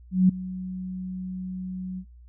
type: tone with ADSR envelope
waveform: sine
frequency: 185 Hz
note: F#3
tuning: in tune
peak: -12 dBFS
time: 0.11-2.05 s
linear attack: 180 ms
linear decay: 7 ms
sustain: -18 dB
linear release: 69 ms
effects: noise-tail reverb RT60 0.1 s tail -23 dB re dry + added 60 Hz sine -46 dBFS peak until 2.28 s